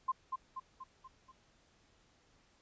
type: tone with echo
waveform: sine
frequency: 1046.5 Hz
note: C6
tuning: in tune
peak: -29 dBFS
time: 0.08-0.12 s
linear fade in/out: 10 ms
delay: 240 ms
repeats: 5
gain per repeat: -5 dB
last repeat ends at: 1.32 s
effects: pink hiss -69 dBFS RMS until 2.61 s + resampled to 16000 Hz